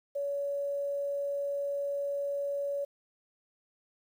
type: tone with quantisation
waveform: sine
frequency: 565 Hz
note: C#5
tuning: 33 cents sharp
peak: -30 dBFS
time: 0.15-2.85 s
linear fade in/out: 10 ms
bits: 10
effects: none